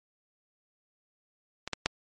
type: clicks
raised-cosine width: 0.2 ms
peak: -17 / -12 / -7 dBFS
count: 3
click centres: 1.676 / 1.733 / 1.86 s
effects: MP3 48 kbps